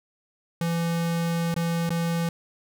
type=tone with dropouts; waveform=square; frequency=168.2 Hz; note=E3; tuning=35 cents sharp; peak=-24 dBFS; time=0.61-2.29 s; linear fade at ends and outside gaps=2 ms; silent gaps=1.542-1.563 / 1.893-1.904 s; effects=none